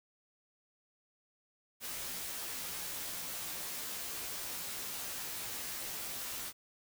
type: noise with comb filter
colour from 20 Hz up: white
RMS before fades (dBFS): -41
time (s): 1.8-6.53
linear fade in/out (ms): 50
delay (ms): 14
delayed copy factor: -0.7
effects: none